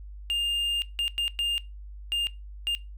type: tone bursts at uneven times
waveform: triangle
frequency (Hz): 2810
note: F7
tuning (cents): +10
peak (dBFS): -22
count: 6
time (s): 0.3-0.82 / 0.99-1.08 / 1.18-1.28 / 1.39-1.58 / 2.12-2.27 / 2.67-2.75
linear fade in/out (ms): 0
effects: noise-tail reverb RT60 0.2 s tail -19 dB re dry + added 50 Hz sine -39 dBFS peak until 2.97 s